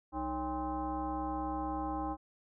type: tone with frequency modulation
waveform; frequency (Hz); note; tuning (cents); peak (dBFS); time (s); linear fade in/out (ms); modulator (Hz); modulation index
sine; 554.4; C#5; 0; -33; 0.12-2.17; 50; 245; 2
effects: none